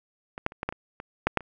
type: clicks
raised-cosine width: 0.5 ms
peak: -21 / -9 / -28 / -15 / -12 / -22 / -22 / -6 / -7 / -28 dBFS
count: 10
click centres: 0.379 / 0.464 / 0.521 / 0.631 / 0.69 / 0.725 / 1.001 / 1.27 / 1.373 / 1.407 s
effects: none